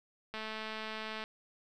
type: click train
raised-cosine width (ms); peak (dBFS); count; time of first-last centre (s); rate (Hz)
0.3; -25; 197; 0.34-1.239; 218
effects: none